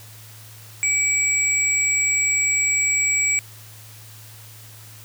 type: tone pair together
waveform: sine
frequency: 2300 / 7730 Hz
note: D7 / B8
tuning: -37 / -38 cents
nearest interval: octave + major sixth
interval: 2099 cents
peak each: -20 dBFS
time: 0.83-3.39 s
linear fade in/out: 0 ms
effects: added 109 Hz sine -43 dBFS peak until 5.04 s + white hiss -45 dBFS RMS until 5.04 s